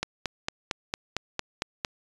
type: click train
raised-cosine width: 0.2 ms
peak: -10 dBFS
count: 9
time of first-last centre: 0.03-1.848 s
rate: 4.4 Hz
effects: resampled to 22050 Hz